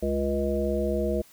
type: harmonic tone with a mistuned harmonic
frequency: 69.3 Hz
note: C#2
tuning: in tune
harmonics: 1 / 3 / 5 / 7 / 9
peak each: -30 / -30 / -30 / -30 / -30 dBFS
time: 0.02-1.22 s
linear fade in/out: 10 ms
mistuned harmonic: 5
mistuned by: +22 cents
effects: white hiss -55 dBFS RMS until 1.32 s